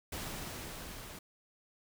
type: noise with level ramp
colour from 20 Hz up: pink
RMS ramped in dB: -40 to -48 dBFS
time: 0.12-1.19 s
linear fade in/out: 5 ms
effects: none